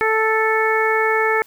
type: harmonic tone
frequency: 440 Hz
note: A4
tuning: in tune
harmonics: 1 / 2 / 3 / 4 / 5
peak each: -19 / -22 / -23 / -21 / -23 dBFS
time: 0.01-1.42 s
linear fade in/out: 0 ms
effects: white hiss -51 dBFS RMS until 1.46 s